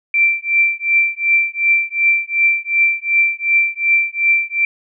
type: tone with tremolo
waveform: sine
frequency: 2349 Hz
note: D7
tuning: in tune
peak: -8 dBFS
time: 0.14-4.65 s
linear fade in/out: 2 ms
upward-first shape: triangle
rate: 2.7 Hz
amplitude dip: 100%
effects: none